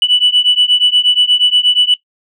sine beating tone pair, 2960 / 2968.4 Hz, F#7 / F#7, 0 / +5 cents, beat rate 8.4 Hz, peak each -10 dBFS, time 0.02-1.94 s, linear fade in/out 2 ms, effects noise-tail reverb RT60 0.1 s tail -19 dB re dry + tanh soft clip ceiling -2 dBFS

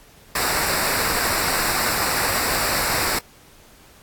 pink noise with comb filter, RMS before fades -22 dBFS, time 0.35-3.19 s, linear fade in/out 5 ms, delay 0.31 ms, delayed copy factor -0.7, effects pink hiss -50 dBFS RMS until 4.02 s + AAC 64 kbps

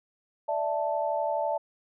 sine chord, D suspended second, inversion none, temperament equal, 587.3 / 659.3 / 880 Hz, D5 / E5 / A5, 0 / 0 / 0 cents, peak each -30 dBFS, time 0.48-1.58 s, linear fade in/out 10 ms, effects none

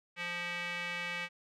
square tone with band-pass filter, 174.61 Hz, F3, in tune, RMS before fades -38 dBFS, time 0.16-1.29 s, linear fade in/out 50 ms, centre 2300 Hz, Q 2.9, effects none

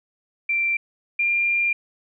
sine tone pair in turn, 2355 / 2393 Hz, D7 / D7, +4 / +32 cents, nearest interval unison, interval 28 cents, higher second, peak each -19 / -18 dBFS, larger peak second, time 0.49-0.77 / 1.19-1.73 s, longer second, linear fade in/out 5 ms, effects none

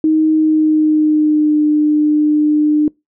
sine tone with pitch glide, 313.2 to 301.1 Hz, D#4 to D4, +11 to +43 cents, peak -9 dBFS, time 0.04-2.88 s, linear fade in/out 2 ms, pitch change -68 cents, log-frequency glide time 0.32-1.62 s, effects noise-tail reverb RT60 0.2 s tail -25 dB re dry

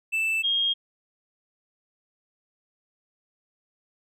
triangle / sine tone pair in turn, 2646 / 3244 Hz, E7 / G#7, +6 / -41 cents, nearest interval major third, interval 353 cents, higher second, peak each -21 / -21 dBFS, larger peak neither, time 0.12-0.43 / 0.43-0.74 s, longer neither, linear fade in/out 20 ms, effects none

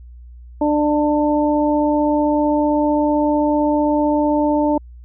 harmonic tone, 297.4 Hz, D4, 22 cents sharp, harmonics 1 / 2 / 3, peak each -16 / -19 / -21 dBFS, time 0.61-4.78 s, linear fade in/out 5 ms, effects added 60 Hz sine -36 dBFS peak until 5.04 s

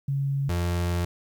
sine / 35% pulse tone pair in turn, 138.59 / 87.16 Hz, C#3 / F2, 0 / -3 cents, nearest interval minor sixth, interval 803 cents, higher first, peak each -23 / -22 dBFS, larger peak second, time 0.08-0.49 / 0.49-1.05 s, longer second, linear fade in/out 5 ms, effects 10-bit

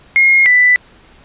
sine tone pair in turn, 2146 / 1985.4 Hz, C7 / B6, +43 / +9 cents, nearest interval minor second, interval 134 cents, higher first, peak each -6 dBFS, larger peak neither, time 0.16-0.46 / 0.46-0.76 s, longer neither, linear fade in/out 0 ms, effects pink hiss -45 dBFS RMS until 1.24 s + resampled to 8000 Hz

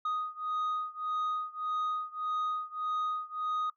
sine beating tone pair, 1244.5 / 1246.2 Hz, D#6 / D#6, 0 / +2 cents, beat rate 1.7 Hz, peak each -32 / -33 dBFS, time 0.05-3.7 s, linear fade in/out 5 ms, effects noise-tail reverb RT60 0.1 s tail -17 dB re dry + tanh soft clip ceiling -28 dBFS

